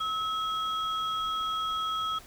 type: tone pair together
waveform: sine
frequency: 1292 / 3293 Hz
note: E6 / G#7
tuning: -35 / -15 cents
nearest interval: octave + major third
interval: 1620 cents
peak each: -28 / -33 dBFS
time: 0-2.19 s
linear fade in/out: 10 ms
effects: tanh soft clip ceiling -23 dBFS + pink hiss -51 dBFS RMS until 2.26 s